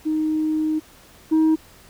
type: tone pair in turn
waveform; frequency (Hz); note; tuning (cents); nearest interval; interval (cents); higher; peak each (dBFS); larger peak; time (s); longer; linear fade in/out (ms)
sine; 311.1 / 316.4; D#4 / D#4; 0 / +29; unison; 29; second; -18 / -11; second; 0.05-0.8 / 1.31-1.56; first; 20
effects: tanh soft clip ceiling -13 dBFS + pink hiss -49 dBFS RMS until 1.89 s